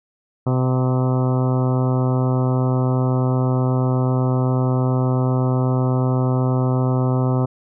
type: harmonic tone with a mistuned harmonic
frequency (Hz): 128.2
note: C3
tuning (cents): -35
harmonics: 1 / 2 / 3 / 4 / 5 / 6 / 7 / 8 / 9 / 10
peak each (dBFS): -17 / -23 / -27 / -29 / -31 / -33 / -34 / -35 / -36 / -37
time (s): 0.46-7.46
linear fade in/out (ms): 10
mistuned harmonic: 6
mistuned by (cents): -17
effects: none